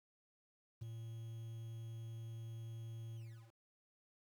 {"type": "tone with ADSR envelope", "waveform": "triangle", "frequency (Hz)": 113.8, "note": "A#2", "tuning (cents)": -41, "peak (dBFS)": -37, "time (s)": [0.81, 3.53], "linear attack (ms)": 15, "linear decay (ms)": 6, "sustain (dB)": -6, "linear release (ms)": 370, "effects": ["tanh soft clip ceiling -33 dBFS", "11-bit"]}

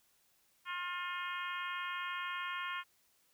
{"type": "harmonic tone with a mistuned harmonic", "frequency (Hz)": 356.5, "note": "F4", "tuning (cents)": 36, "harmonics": [3, 4, 5, 6, 7, 8, 9], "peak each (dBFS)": [-41, -43, -45, -47, -48, -49, -50], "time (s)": [0.65, 2.84], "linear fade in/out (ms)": 50, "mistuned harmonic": 4, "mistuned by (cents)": -21, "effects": ["white hiss -72 dBFS RMS until 3.33 s"]}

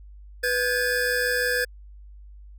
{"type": "tone cluster", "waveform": "square", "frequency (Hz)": [494, 1606, 1712], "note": ["B4", "G6", "A6"], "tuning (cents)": [0, 41, -48], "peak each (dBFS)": -27, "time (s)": [0.43, 1.65], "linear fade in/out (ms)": 10, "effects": ["added 50 Hz sine -42 dBFS peak until 2.58 s"]}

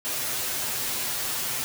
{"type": "noise with comb filter", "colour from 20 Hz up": "white", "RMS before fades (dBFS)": -29, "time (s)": [0.05, 1.64], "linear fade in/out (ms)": 0, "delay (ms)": 7.9, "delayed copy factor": 1, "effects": []}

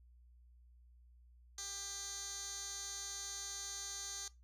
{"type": "tone with band-pass filter", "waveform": "15% pulse", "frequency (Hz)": 397.5, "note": "G4", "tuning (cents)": 24, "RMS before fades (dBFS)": -45, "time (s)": [1.58, 4.28], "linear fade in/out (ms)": 2, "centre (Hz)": 6000, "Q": 4.3, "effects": ["noise-tail reverb RT60 0.2 s tail -18 dB re dry", "added 60 Hz sine -60 dBFS peak until 4.43 s"]}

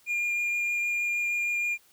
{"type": "tone with vibrato", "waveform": "triangle", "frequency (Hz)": 2412, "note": "D7", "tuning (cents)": 46, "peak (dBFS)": -24, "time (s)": [0.06, 1.78], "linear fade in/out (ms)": 50, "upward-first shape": "triangle", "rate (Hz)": 6.4, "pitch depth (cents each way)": 9, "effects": ["white hiss -61 dBFS RMS until 1.92 s"]}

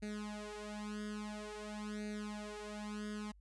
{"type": "tone with flanger", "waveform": "sawtooth", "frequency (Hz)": 210.2, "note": "G#3", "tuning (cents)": 21, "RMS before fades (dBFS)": -44, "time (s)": [0.02, 3.32], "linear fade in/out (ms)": 10, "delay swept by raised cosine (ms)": [0.46, 4.16], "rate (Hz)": 0.49, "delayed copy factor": 0.95, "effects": ["added 50 Hz sine -59 dBFS peak until 3.4 s", "resampled to 22050 Hz"]}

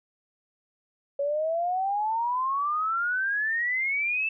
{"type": "exponential sweep", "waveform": "sine", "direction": "up", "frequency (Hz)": [556, 2661], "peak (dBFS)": -24, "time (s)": [1.19, 4.29], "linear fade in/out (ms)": 5, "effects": []}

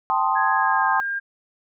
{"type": "chord", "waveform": "sine", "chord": "A half-diminished seventh", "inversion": "third", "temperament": "equal", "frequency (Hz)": [784, 880, 1046.5, 1244.5], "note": ["G5", "A5", "C6", "Eb6"], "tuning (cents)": [0, 0, 0, 0], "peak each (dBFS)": [-24, -23, -22, -26], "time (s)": [0.1, 1], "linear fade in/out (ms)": 0}
{"type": "tone with pitch glide", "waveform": "sine", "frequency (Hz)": [1661.2, 1605.5], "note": ["G#6", "G6"], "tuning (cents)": [0, 41], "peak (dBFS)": -23, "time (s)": [0.35, 1.2], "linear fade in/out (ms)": 20, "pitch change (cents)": -59, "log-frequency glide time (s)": [0.54, 0.89]}
{"effects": []}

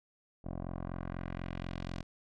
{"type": "tone with low-pass filter sweep", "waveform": "10% pulse", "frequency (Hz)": 44.08, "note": "F1", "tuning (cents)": 17, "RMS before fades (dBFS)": -40, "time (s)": [0.44, 2.03], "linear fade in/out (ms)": 10, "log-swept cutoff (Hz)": [660, 5400], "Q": 1.2, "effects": []}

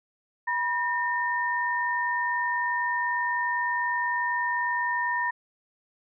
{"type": "tone pair together", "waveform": "sine", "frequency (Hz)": [971.3, 1822], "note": ["B5", "A#6"], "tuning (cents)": [-29, -40], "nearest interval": "major seventh", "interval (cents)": 1089, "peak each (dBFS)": -27, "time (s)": [0.47, 5.31], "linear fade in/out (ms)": 10, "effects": []}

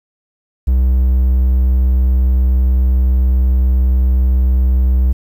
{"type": "tone", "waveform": "triangle", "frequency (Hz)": 63.6, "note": "C2", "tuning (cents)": -48, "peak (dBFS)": -7, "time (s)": [0.67, 5.13], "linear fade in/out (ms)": 10, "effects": ["8-bit"]}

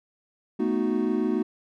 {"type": "chord", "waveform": "triangle", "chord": "B dominant seventh", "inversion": "third", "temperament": "equal", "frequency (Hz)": [220, 246.9, 311.1, 370], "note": ["A3", "B3", "D#4", "F#4"], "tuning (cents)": [0, 0, 0, 0], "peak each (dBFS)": -26, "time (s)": [0.59, 1.43], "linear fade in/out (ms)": 10, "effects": []}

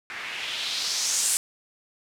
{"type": "noise with low-pass filter sweep", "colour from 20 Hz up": "blue", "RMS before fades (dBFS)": -28, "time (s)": [0.1, 1.37], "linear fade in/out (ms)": 0, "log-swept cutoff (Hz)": [1800, 9100], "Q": 2.3, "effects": []}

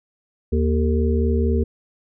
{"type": "harmonic tone with a mistuned harmonic", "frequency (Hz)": 77.78, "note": "D#2", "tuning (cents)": 0, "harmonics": [1, 3, 5, 6], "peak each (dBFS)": [-18, -23, -25, -26], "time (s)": [0.52, 1.64], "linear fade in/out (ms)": 10, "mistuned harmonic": 6, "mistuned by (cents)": -51, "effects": []}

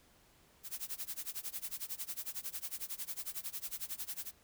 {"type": "noise with tremolo", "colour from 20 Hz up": "blue", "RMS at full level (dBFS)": -39, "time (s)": [0.63, 4.32], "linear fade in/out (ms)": 50, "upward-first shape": "sine", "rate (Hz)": 11, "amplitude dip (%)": 95, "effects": ["pink hiss -66 dBFS RMS until 4.43 s"]}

